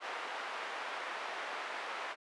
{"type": "band-pass noise", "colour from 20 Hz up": "pink", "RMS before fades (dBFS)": -41, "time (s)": [0, 2.16], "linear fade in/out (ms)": 50, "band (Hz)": [740, 2200], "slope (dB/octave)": 12, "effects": ["high-pass 300 Hz 12 dB/octave", "resampled to 24000 Hz"]}